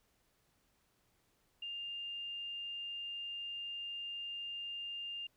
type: tone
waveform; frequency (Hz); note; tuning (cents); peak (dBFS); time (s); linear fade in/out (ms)
sine; 2804; F7; +6; -40; 1.62-5.27; 5
effects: pink hiss -75 dBFS RMS until 5.36 s